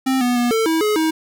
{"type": "tone with pitch steps", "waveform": "square", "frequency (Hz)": [263.2, 245.4, 241.7, 446.7, 323.3, 423.5, 318.1], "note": ["C4", "B3", "B3", "A4", "E4", "G#4", "D#4"], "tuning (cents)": [10, -11, -37, 26, -34, 34, 38], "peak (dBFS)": -16, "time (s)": [0.06, 1.11], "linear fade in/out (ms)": 10, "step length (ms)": 150, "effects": []}